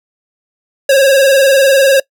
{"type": "tone with vibrato", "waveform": "square", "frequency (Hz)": 544, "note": "C#5", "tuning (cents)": -33, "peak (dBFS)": -6, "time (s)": [0.89, 2], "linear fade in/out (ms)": 5, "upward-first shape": "sine", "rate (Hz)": 20, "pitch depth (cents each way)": 60, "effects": ["noise-tail reverb RT60 0.1 s tail -23 dB re dry"]}